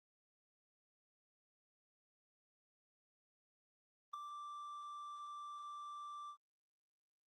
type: tone with ADSR envelope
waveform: triangle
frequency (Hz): 1174.7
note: D6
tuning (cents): 0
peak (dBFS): -36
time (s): 4.13-6.37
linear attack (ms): 11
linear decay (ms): 3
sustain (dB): -8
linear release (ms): 80
effects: Opus 24 kbps